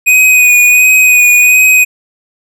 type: tone with vibrato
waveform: square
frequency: 2489 Hz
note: D#7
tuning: in tune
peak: -4 dBFS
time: 0.06-1.85 s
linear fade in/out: 20 ms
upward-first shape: sine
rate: 1.4 Hz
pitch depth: 23 cents each way
effects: none